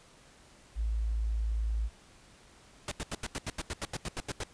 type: tone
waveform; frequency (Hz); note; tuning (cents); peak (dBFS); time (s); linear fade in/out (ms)
sine; 55; A1; 0; -28; 0.75-1.9; 50
type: noise bursts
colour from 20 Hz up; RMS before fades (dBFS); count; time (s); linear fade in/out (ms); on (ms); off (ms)
pink; -35; 14; 2.88-4.436; 2; 35; 82
effects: pink hiss -58 dBFS RMS until 4.53 s + resampled to 22050 Hz